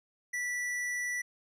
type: tone with hard clipping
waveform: triangle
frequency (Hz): 1962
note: B6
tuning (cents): -12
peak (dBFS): -33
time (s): 0.33-1.22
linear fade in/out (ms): 10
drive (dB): 18
effects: low-pass 12000 Hz 12 dB/octave

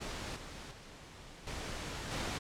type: noise with level steps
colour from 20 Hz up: pink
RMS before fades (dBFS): -41 / -47 / -52 / -41 / -37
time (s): 0-2.39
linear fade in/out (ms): 20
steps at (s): 0.36 / 0.71 / 1.47 / 2.11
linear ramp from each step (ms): 2
effects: low-pass 7000 Hz 12 dB/octave

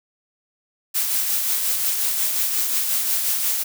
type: noise with tremolo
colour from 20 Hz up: blue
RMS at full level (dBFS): -20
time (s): 0.94-3.64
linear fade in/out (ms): 20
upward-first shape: triangle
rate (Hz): 5.6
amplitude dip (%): 40
effects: none

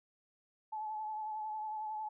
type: tone with vibrato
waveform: sine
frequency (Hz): 861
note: A5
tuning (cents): -38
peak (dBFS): -37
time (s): 0.72-2.09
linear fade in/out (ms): 10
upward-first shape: sine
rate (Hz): 11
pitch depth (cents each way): 28
effects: none

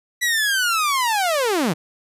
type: linear sweep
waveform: sawtooth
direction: down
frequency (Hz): 1975.5 to 138.59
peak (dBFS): -14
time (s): 0.21-1.74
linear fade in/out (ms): 20
effects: resampled to 32000 Hz

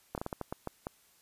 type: slowing click train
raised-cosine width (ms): 1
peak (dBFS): -21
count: 9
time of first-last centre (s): 0.15-0.869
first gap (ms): 28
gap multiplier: 1.32
effects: white hiss -65 dBFS RMS until 1.21 s + resampled to 32000 Hz

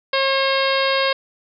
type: harmonic tone with a mistuned harmonic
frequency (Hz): 540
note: C#5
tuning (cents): -45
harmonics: 1 / 2 / 3 / 4 / 5 / 6 / 7 / 8 / 9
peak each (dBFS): -20 / -23 / -25 / -26 / -27 / -28 / -28 / -29 / -30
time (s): 0.13-1.13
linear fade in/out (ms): 5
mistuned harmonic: 6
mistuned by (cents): -18
effects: none

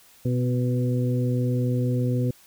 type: harmonic tone with a mistuned harmonic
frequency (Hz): 123.9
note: B2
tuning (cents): +6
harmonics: 1 / 2 / 3 / 4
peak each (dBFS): -22 / -27 / -34 / -32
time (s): 0.25-2.31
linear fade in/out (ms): 5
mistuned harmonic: 2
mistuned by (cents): +19
effects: white hiss -54 dBFS RMS until 2.46 s

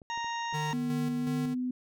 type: clicks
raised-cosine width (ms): 2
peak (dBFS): -38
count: 4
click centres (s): 0.018 / 0.176 / 0.245 / 0.527
type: harmonic tone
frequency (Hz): 932.3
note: A#5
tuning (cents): 0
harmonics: 1 / 2 / 3 / 4 / 6 / 7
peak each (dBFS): -33 / -39 / -43 / -45 / -49 / -50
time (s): 0.1-0.73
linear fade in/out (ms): 0
type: tone with tremolo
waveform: square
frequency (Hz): 151.8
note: D#3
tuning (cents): -42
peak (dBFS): -33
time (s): 0.53-1.55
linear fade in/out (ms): 20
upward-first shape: square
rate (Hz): 2.7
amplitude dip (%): 45
type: tone with pitch glide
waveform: sine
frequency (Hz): 245.1 to 251.4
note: B3 to B3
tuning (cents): -13 to +31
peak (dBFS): -29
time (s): 0.73-1.71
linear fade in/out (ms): 5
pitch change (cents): +44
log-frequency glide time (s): 1.17-1.32
effects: none

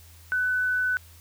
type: tone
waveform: sine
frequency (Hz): 1499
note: F#6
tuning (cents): +22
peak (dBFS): -22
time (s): 0.32-0.97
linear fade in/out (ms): 0
effects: added 83 Hz sine -49 dBFS peak until 1.2 s + white hiss -54 dBFS RMS until 1.2 s

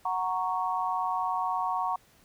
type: chord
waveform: sine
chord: F# major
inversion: none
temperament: equal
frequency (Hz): 740 / 932.3 / 1108.7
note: F#5 / A#5 / C#6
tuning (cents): 0 / 0 / 0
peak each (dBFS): -31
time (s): 0.05-1.96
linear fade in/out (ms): 5
effects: pink hiss -61 dBFS RMS until 2.24 s

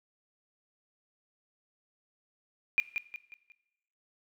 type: tone with echo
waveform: sine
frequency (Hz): 2414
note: D7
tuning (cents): +47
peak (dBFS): -20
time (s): 2.78-2.8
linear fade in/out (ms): 0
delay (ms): 180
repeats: 4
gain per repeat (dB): -8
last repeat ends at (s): 3.52
effects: noise-tail reverb RT60 1.0 s tail -18 dB re dry

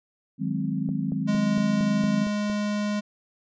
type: chord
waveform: sine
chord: Ab dominant seventh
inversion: second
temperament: equal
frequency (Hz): 155.56 / 185 / 207.7 / 261.6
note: Eb3 / Gb3 / Ab3 / C4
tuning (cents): 0 / 0 / 0 / 0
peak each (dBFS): -30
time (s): 0.38-2.27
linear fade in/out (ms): 50
type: click train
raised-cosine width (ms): 2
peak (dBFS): -25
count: 8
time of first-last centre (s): 0.89-2.499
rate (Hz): 4.35
type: tone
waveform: square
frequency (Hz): 207.7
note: G#3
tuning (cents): 0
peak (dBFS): -25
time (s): 1.27-3.01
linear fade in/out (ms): 20
effects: resampled to 16000 Hz

